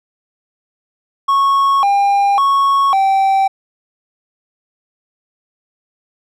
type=tone with pitch steps; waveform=triangle; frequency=1102 / 801 / 1105 / 777 Hz; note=C#6 / G5 / C#6 / G5; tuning=-11 / +37 / -6 / -16 cents; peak=-8 dBFS; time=1.28-3.48 s; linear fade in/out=10 ms; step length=550 ms; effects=none